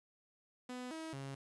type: tone with pitch steps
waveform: sawtooth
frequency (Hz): 250 / 320.7 / 136.7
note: B3 / E4 / C#3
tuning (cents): +21 / -48 / -24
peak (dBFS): -39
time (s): 0.69-1.35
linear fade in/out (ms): 5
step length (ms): 220
effects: resampled to 24000 Hz + 11-bit